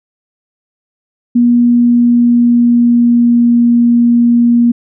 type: tone with pitch glide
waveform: sine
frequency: 240.1 to 237.5 Hz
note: B3 to A#3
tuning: -49 to +33 cents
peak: -5 dBFS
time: 1.35-4.72 s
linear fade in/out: 10 ms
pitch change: -18 cents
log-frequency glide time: 1.65-3.58 s
effects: none